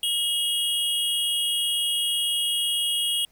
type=tone pair together; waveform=square; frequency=2878 / 3276 Hz; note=F#7 / G#7; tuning=-49 / -24 cents; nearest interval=major second; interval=225 cents; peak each=-26 dBFS; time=0.03-3.25 s; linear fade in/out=2 ms; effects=pink hiss -63 dBFS RMS until 3.31 s